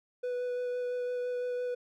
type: tone with vibrato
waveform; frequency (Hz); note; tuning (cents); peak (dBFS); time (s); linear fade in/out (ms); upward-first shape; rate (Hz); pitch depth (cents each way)
triangle; 493.9; B4; 0; -29; 0.23-1.75; 10; sine; 5.9; 9
effects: none